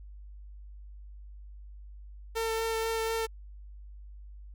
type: tone with vibrato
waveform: sawtooth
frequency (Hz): 450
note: A4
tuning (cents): +39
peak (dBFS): -25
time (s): 2.35-3.27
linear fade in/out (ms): 20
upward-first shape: sine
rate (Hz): 4.1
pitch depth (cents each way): 12
effects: added 50 Hz sine -44 dBFS peak until 4.54 s